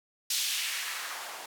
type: noise with band-pass filter sweep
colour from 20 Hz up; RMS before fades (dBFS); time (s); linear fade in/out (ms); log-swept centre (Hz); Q
blue; -34; 0.3-1.46; 5; 4300 to 610; 1.3
effects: none